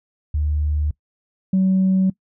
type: tone pair in turn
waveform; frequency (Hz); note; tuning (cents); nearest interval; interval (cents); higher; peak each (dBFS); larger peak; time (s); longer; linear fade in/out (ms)
sine; 75 / 188.99; D2 / F#3; +37 / +37; octave + major third; 1600; second; -17 / -12; second; 0.34-0.91 / 1.53-2.1; neither; 5
effects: noise-tail reverb RT60 0.1 s tail -22 dB re dry + tanh soft clip ceiling -11 dBFS